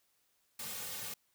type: noise with comb filter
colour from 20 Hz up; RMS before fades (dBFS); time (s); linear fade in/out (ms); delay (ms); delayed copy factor
white; -42; 0.59-1.14; 5; 3; -0.8
effects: white hiss -75 dBFS RMS until 1.34 s